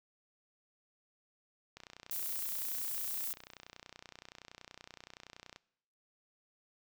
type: click train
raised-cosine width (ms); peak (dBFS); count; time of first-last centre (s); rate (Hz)
0.2; -31; 117; 1.77-5.561; 30.6
type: noise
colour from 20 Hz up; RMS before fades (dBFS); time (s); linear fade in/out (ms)
violet; -38; 2.11-3.33; 2
effects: noise-tail reverb RT60 0.8 s tail -23 dB re dry